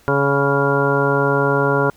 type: harmonic tone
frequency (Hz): 140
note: C#3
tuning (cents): +18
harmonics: 1 / 2 / 3 / 4 / 5 / 6 / 7 / 8 / 10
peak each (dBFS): -21 / -24 / -19 / -22 / -28 / -29 / -23 / -28 / -21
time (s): 0.08-1.9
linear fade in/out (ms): 0
effects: pink hiss -52 dBFS RMS until 1.96 s